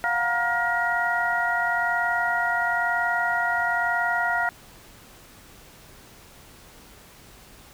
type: tone cluster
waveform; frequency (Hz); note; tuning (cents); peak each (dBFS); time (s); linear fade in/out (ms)
sine; 703 / 744 / 944 / 1418 / 1899; F5 / F#5 / A#5 / F6 / A#6; +11 / +9 / +22 / +26 / +32; -27 / -34 / -30 / -25 / -27; 0.04-4.49; 0
effects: pink hiss -49 dBFS RMS until 7.73 s